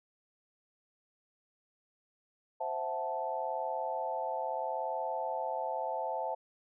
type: chord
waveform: sine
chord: F# half-diminished seventh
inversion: second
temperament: equal with one note detuned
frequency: 523.3 / 659.3 / 740 / 877 Hz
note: C5 / E5 / F#5 / A5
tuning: 0 / 0 / 0 / -6 cents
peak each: -39 / -38 / -40 / -36 dBFS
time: 2.6-6.35 s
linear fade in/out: 10 ms
effects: none